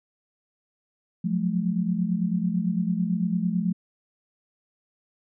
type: tone cluster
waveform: sine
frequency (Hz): 175.9 / 184.9 / 215.5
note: F3 / F#3 / A3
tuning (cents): +13 / -1 / -36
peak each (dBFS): -25 / -29 / -27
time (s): 1.24-3.73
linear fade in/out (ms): 10
effects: none